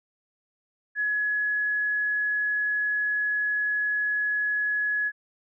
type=tone; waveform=sine; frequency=1689 Hz; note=G#6; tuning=29 cents sharp; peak=-23 dBFS; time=0.95-5.12 s; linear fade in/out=50 ms; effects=none